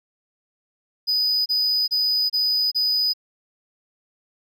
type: tone bursts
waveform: triangle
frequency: 4978 Hz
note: D#8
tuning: in tune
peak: -17 dBFS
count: 5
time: 1.07-3.136 s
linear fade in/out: 20 ms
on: 390 ms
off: 29 ms
effects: none